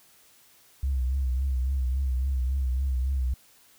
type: tone with vibrato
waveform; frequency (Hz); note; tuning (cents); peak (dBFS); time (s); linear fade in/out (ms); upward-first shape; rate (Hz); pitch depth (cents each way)
sine; 65.4; C2; 0; -22; 0.83-3.34; 5; triangle; 3.6; 92
effects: tanh soft clip ceiling -20 dBFS + white hiss -58 dBFS RMS until 3.78 s